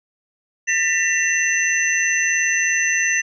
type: tone cluster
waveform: sine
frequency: 1798 / 1961 / 2715 / 6100 Hz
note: A6 / B6 / F7 / G8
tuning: +37 / -13 / -50 / -48 cents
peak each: -21 / -21 / -23 / -23 dBFS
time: 0.67-3.22 s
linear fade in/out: 20 ms
effects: none